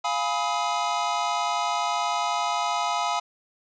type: chord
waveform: square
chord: F half-diminished seventh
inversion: none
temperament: equal with one note detuned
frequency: 698.5 / 830.6 / 987.8 / 1269.2 Hz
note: F5 / Ab5 / Cb6 / Eb6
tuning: 0 / 0 / 0 / +34 cents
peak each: -30 dBFS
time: 0.04-3.2 s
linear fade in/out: 10 ms
effects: resampled to 16000 Hz + 10-bit